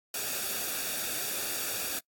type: noise with comb filter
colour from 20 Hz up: white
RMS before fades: -33 dBFS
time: 0.14-1.99 s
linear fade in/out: 2 ms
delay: 0.97 ms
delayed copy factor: -0.6
effects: noise-tail reverb RT60 0.1 s tail -24 dB re dry + AAC 64 kbps